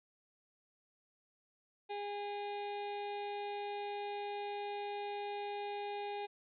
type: harmonic tone with a mistuned harmonic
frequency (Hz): 408.8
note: G#4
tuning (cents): -27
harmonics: 1 / 2 / 4 / 5 / 6 / 7 / 8 / 9 / 10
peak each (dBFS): -42 / -41 / -58 / -57 / -52 / -60 / -63 / -56 / -64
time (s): 1.89-6.27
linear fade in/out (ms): 20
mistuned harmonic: 10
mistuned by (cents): +25
effects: none